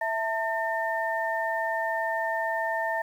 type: tone cluster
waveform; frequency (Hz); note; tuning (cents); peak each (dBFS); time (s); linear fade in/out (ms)
sine; 659 / 897 / 1810; E5 / A5 / A6; -1 / +33 / +48; -30; 0.01-3.02; 5
effects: 9-bit